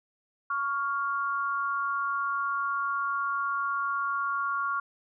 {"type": "tone pair together", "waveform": "sine", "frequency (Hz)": [1116, 1400], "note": ["C#6", "F6"], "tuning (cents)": [11, 4], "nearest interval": "major third", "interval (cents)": 393, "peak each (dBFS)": [-29, -30], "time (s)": [0.5, 4.8], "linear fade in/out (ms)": 5, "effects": []}